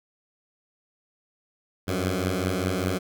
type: beating tone pair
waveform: 10% pulse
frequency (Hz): 89.9 / 94.9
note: F#2 / F#2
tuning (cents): -49 / +44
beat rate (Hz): 5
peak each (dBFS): -19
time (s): 1.87-2.99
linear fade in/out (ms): 20
effects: none